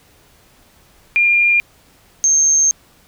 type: tone pair in turn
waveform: sine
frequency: 2404 / 6377 Hz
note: D7 / G8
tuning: +40 / +29 cents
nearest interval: octave + perfect fourth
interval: 1689 cents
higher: second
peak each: -10 dBFS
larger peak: neither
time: 1.16-1.6 / 2.24-2.71 s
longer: second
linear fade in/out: 0 ms
effects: pink hiss -51 dBFS RMS until 3.07 s